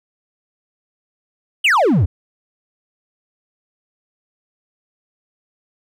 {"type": "exponential sweep", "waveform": "triangle", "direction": "down", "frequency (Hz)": [3212, 73.42], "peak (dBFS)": -9, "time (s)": [1.64, 2.06], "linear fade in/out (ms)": 10, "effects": []}